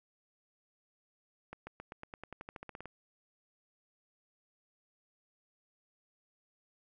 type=accelerating click train; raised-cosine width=0.5 ms; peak=-29 dBFS; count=16; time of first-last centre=1.53-2.857 s; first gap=140 ms; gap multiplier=0.93; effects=none